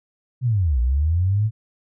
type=linear two-way sweep; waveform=sine; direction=down then up; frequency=131.8 to 57.6 to 112.7 Hz; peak=-16 dBFS; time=0.41-1.51 s; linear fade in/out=50 ms; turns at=0.8 s; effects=none